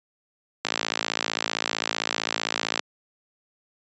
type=click train; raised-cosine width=0.2 ms; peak=-5 dBFS; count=120; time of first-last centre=0.65-2.794 s; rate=55.5 Hz; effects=high-pass 200 Hz 12 dB/octave + resampled to 16000 Hz